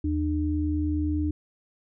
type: tone pair together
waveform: sine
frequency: 80.3 / 301.6 Hz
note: E2 / D4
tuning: -45 / +46 cents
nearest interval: octave + major seventh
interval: 2291 cents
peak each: -26 dBFS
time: 0.04-1.31 s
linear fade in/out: 5 ms
effects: none